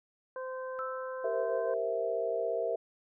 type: harmonic tone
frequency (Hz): 517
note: C5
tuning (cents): -21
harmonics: 1 / 2 / 3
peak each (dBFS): -37 / -43 / -47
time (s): 0.36-1.74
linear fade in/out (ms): 2
type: tone with exponential decay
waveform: sine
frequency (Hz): 1318.5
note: E6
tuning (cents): 0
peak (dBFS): -34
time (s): 0.79-1.71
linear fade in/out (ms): 0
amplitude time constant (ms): 200
type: chord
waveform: sine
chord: C dominant seventh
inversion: second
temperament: equal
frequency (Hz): 392 / 466.2 / 523.3 / 659.3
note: G4 / Bb4 / C5 / E5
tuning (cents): 0 / 0 / 0 / 0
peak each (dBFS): -39 / -33 / -38 / -33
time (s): 1.24-2.76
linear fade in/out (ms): 5
effects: none